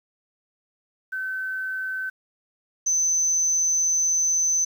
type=tone pair in turn; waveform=sine; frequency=1529 / 6116 Hz; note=G6 / G8; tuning=-44 / -44 cents; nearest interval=2 octaves; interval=2400 cents; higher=second; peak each=-26 / -18 dBFS; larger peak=second; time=1.12-2.1 / 2.86-4.65 s; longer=second; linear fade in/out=10 ms; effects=tanh soft clip ceiling -14 dBFS + 9-bit